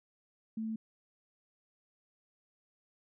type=tone; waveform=sine; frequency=221.3 Hz; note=A3; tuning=10 cents sharp; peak=-34 dBFS; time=0.57-0.76 s; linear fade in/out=5 ms; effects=none